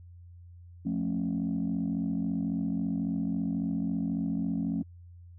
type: chord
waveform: sine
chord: F augmented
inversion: none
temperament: just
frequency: 174.61 / 218.3 / 272.8 Hz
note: F3 / A3 / C#4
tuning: 0 / -13 / -28 cents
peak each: -31 dBFS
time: 0.85-4.83 s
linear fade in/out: 10 ms
effects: tanh soft clip ceiling -22 dBFS + added 87 Hz sine -47 dBFS peak until 5.38 s